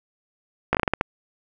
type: slowing click train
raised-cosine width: 0.5 ms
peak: -4 dBFS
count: 8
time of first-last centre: 0.73-1.011 s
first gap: 17 ms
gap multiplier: 1.28
effects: none